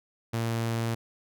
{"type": "tone", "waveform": "sawtooth", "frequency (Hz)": 114.9, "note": "A#2", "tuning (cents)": -25, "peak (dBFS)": -23, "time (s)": [0.33, 0.95], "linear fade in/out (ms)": 10, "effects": []}